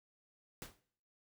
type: noise with exponential decay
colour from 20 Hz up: pink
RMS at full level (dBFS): -43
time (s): 0.62-0.8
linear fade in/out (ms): 0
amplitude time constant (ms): 37
effects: noise-tail reverb RT60 0.6 s tail -19 dB re dry